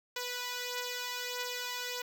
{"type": "beating tone pair", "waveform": "5% pulse", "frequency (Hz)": [492.3, 493.9], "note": ["B4", "B4"], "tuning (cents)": [-6, 0], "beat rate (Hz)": 1.6, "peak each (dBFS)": [-25, -30], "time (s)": [0.16, 2.02], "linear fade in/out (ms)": 5, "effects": []}